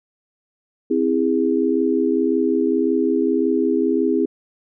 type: chord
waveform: sine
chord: C augmented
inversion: none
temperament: just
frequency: 261.6 / 327 / 408.8 Hz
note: C4 / E4 / G#4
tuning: 0 / -14 / -27 cents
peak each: -20 dBFS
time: 0.9-4.26 s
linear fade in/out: 10 ms
effects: none